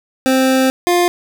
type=tone pair in turn; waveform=25% pulse; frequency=262.1 / 351.8 Hz; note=C4 / F4; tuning=+3 / +13 cents; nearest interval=perfect fourth; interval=510 cents; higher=second; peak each=-7 dBFS; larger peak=neither; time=0.26-0.7 / 0.87-1.08 s; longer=first; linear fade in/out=0 ms; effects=none